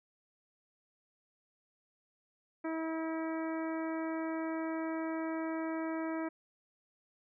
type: harmonic tone with a mistuned harmonic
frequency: 322.3 Hz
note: E4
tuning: 39 cents flat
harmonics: 1 / 2 / 3 / 4 / 5 / 6 / 7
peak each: -35 / -41 / -45 / -47 / -49 / -51 / -52 dBFS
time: 2.64-6.29 s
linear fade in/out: 10 ms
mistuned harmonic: 7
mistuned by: +20 cents
effects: none